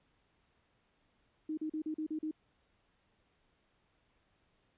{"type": "tone bursts", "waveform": "sine", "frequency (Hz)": 311.1, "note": "D#4", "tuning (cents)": 0, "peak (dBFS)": -34, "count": 7, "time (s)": [1.49, 2.312], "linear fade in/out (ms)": 5, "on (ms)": 84, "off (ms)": 39, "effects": ["pink hiss -74 dBFS RMS until 4.77 s", "resampled to 8000 Hz"]}